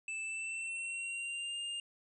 square tone with pitch glide, 2637 to 2810 Hz, E7 to F7, 0 to +10 cents, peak -38 dBFS, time 0.08-1.8 s, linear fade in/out 2 ms, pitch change +110 cents, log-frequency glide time 0.22-1.57 s, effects resampled to 24000 Hz

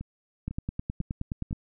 two click trains, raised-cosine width 5 ms, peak -24 / -18 dBFS, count 4 / 11, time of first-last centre 0.01-1.51 / 0.48-1.528 s, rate 2 / 9.54 Hz, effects none

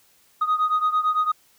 sine beating tone pair, 1244.5 / 1253.4 Hz, D#6 / D#6, 0 / +12 cents, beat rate 8.9 Hz, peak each -19 / -22 dBFS, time 0.41-1.32 s, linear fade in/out 10 ms, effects tanh soft clip ceiling -15 dBFS + white hiss -59 dBFS RMS until 1.58 s

